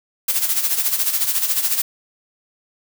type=noise with tremolo; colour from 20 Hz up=blue; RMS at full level=-17 dBFS; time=0.28-1.82 s; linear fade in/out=5 ms; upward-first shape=sine; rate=14 Hz; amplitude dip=65%; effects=none